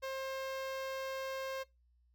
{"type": "tone with notch filter", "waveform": "sawtooth", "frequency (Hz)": 532, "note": "C5", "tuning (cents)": 29, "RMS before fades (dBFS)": -40, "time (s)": [0.02, 1.64], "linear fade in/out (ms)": 20, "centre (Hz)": 9500, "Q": 0.95, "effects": ["noise-tail reverb RT60 0.2 s tail -21 dB re dry", "added 60 Hz sine -67 dBFS peak until 2.14 s"]}